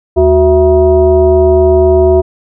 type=tone with frequency modulation; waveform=sine; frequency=370 Hz; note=F#4; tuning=in tune; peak=-4 dBFS; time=0.16-2.22 s; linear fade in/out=20 ms; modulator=292 Hz; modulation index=0.96; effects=none